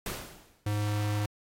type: noise with exponential decay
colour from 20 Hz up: pink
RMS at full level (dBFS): -33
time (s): 0.06-0.66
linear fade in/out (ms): 2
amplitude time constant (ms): 130
type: tone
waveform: square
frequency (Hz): 104.3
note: G#2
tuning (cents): +8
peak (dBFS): -28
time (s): 0.66-1.26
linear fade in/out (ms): 5
effects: AAC 48 kbps

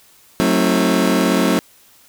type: chord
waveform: 30% pulse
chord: F# diminished seventh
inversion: none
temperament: just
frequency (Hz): 185 / 222 / 266.4 / 319.7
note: F#3 / A3 / C4 / Eb4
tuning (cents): 0 / +16 / +31 / +47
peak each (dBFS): -16 / -17 / -16 / -18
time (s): 0.4-1.59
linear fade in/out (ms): 0
effects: white hiss -50 dBFS RMS until 2.08 s

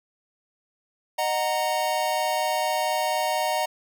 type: chord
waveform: square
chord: D# minor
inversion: none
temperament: equal with one note detuned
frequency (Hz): 615.8 / 740 / 932.3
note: D#5 / F#5 / A#5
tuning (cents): -18 / 0 / 0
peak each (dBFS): -28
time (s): 1.18-3.66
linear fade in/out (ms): 10
effects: none

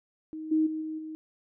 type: tone with level steps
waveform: sine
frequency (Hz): 313.8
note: D#4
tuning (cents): +15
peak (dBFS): -35 / -21 / -30 / -32 / -36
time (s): 0.33-1.15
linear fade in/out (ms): 0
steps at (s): 0.51 / 0.66 / 0.81 / 0.98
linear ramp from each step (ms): 10
effects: none

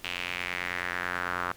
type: tone with band-pass filter sweep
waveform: sawtooth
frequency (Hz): 89.2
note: F2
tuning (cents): +37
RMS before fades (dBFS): -33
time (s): 0.04-1.52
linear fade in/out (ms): 5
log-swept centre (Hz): 2800 to 1300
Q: 3.1
effects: pink hiss -53 dBFS RMS until 1.56 s

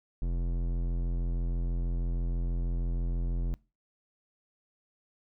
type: tone with low-pass filter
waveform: square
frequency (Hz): 43.11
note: F1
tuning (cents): -22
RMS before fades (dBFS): -30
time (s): 0.22-3.54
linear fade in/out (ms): 0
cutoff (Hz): 320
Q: 0.55
effects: noise-tail reverb RT60 0.3 s tail -24 dB re dry

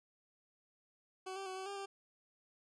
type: tone with pitch steps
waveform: 20% pulse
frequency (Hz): 376.2 / 389.4 / 375.1 / 379.7 / 399.7 / 394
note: F#4 / G4 / F#4 / F#4 / G4 / G4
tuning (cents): +29 / -12 / +24 / +45 / +34 / +9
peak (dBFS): -37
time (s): 1.26-1.86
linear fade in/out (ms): 10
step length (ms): 100
effects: resampled to 22050 Hz

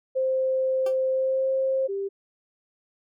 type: tone with pitch glide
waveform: sine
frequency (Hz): 523.3 to 530.6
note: C5 to C5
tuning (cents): 0 to +24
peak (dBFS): -21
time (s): 0.15-1.88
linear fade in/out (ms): 20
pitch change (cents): +24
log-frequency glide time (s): 1.1-1.5
type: tone with exponential decay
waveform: 20% pulse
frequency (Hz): 389.2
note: G4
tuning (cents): -12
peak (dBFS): -27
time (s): 0.86-0.98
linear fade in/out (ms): 5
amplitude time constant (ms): 24
type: tone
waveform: sine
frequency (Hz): 394.4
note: G4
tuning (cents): +11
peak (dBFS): -26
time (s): 1.88-2.09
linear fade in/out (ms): 20
effects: none

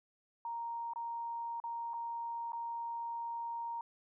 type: tone with dropouts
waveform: sine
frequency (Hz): 932.3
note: A#5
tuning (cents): 0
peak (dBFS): -37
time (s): 0.45-3.81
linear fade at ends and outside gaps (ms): 2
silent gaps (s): 0.935-0.959 / 1.601-1.639 / 1.935-1.939 / 2.521-2.531
effects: none

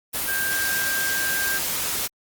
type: tone in noise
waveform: sine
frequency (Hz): 1589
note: G6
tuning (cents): +23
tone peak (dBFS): -24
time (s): 0.27-1.59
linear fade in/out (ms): 20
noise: white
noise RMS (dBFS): -26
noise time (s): 0.13-2.08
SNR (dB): -1
effects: Opus 32 kbps

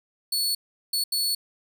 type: tone bursts at uneven times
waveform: sawtooth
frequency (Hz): 4417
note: C#8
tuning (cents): -7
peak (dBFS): -20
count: 3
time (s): 0.32-0.55 / 0.93-1.04 / 1.12-1.35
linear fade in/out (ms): 5
effects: none

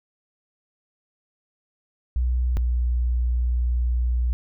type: tone pair in turn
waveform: sine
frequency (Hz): 61.74 / 60.61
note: B1 / B1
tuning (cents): 0 / -32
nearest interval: unison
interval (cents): 32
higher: first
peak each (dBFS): -19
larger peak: neither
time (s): 2.16-2.57 / 2.57-4.33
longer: second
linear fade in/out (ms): 0
effects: none

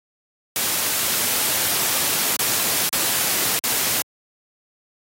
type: noise with dropouts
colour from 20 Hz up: white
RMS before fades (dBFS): -21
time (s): 0.56-4.02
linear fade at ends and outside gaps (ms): 0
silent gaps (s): 2.365-2.392 / 2.891-2.928 / 3.591-3.639
effects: high-pass 100 Hz 12 dB/octave + AAC 48 kbps

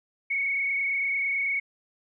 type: tone with frequency modulation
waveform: sine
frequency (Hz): 2217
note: C#7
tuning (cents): 0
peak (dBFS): -24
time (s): 0.3-1.6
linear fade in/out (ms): 10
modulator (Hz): 29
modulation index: 1.5
effects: none

